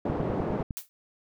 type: band-pass noise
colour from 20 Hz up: pink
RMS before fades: -30 dBFS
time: 0.05-0.63 s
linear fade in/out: 5 ms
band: 150 to 640 Hz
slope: 12 dB/octave
type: click train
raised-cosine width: 5 ms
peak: -20 dBFS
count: 7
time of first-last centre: 0.1-0.708 s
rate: 9.87 Hz
type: noise with exponential decay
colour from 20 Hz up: blue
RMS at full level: -31 dBFS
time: 0.77-0.89 s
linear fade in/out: 0 ms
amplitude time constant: 25 ms
effects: none